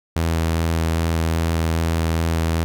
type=tone with vibrato; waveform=sawtooth; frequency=82 Hz; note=E2; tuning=9 cents flat; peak=-14 dBFS; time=0.16-2.64 s; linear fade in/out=0 ms; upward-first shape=square; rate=2.5 Hz; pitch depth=9 cents each way; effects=none